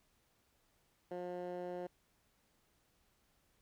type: tone with band-pass filter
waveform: 15% pulse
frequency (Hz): 178.3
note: F3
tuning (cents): +36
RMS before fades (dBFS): -43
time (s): 1.11-1.87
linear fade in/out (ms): 5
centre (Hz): 500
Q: 1.2
effects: pink hiss -75 dBFS RMS until 3.61 s